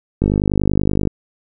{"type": "click train", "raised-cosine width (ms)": 3, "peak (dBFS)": -3, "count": 44, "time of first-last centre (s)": [0.22, 1.073], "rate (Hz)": 50.4, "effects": []}